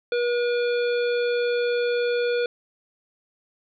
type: harmonic tone with a mistuned harmonic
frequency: 481.8 Hz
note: B4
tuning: 43 cents flat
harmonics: 1 / 3 / 5 / 7 / 9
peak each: -21 / -31 / -35 / -38 / -40 dBFS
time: 0.12-2.46 s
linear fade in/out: 2 ms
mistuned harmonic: 7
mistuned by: +43 cents
effects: none